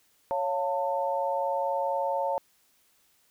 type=chord; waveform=sine; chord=Db augmented; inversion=none; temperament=equal with one note detuned; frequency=554.4 / 698.5 / 894.9 Hz; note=Db5 / F5 / A5; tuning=0 / 0 / +29 cents; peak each=-29 / -33 / -29 dBFS; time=0.31-2.38 s; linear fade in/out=0 ms; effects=white hiss -66 dBFS RMS until 3.3 s